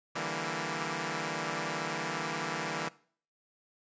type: chord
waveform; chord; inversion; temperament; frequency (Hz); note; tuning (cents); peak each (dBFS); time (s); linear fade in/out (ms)
5% pulse; E half-diminished seventh; third; equal; 146.83 / 164.81 / 196 / 233.1; D3 / E3 / G3 / Bb3; 0 / 0 / 0 / 0; -28 / -25 / -30 / -27; 0.15-2.89; 10
effects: noise-tail reverb RT60 0.5 s tail -21 dB re dry + resampled to 16000 Hz